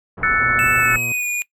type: low-pass noise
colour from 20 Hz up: pink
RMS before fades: -31 dBFS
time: 0.17-0.98 s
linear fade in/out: 10 ms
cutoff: 1300 Hz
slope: 24 dB/octave
type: chord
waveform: sine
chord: F# minor seventh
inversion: third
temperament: equal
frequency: 1318.5 / 1480 / 1760 / 2217 Hz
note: E6 / F#6 / A6 / C#7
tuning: 0 / 0 / 0 / 0 cents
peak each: -20 dBFS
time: 0.23-0.96 s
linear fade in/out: 2 ms
type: harmonic tone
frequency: 120 Hz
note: B2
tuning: 49 cents flat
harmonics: 1 / 2 / 3 / 4 / 5 / 6 / 8 / 9 / 10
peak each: -30 / -36 / -40 / -42 / -44 / -46 / -48 / -49 / -50 dBFS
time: 0.41-1.12 s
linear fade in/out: 0 ms
type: tone with pitch glide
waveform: square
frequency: 2634 to 2443 Hz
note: E7 to D#7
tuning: -2 to -32 cents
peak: -20 dBFS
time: 0.59-1.42 s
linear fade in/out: 0 ms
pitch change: -130 cents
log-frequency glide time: 0.78-1.28 s
effects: noise-tail reverb RT60 0.1 s tail -20 dB re dry